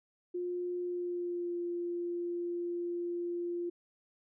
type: tone with pitch glide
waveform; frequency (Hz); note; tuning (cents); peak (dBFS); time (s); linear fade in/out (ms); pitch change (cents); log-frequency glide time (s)
sine; 355.4 to 347.5; F4 to F4; +30 to -9; -33; 0.34-3.7; 10; -39; 0.8-1.59
effects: none